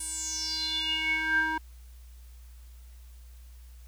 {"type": "tone with band-pass filter sweep", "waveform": "square", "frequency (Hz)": 316.7, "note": "D#4", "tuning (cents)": 31, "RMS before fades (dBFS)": -30, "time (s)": [0, 1.58], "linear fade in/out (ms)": 5, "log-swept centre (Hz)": [9500, 1200], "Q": 8, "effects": ["added 60 Hz sine -46 dBFS peak until 3.87 s", "white hiss -62 dBFS RMS until 3.87 s"]}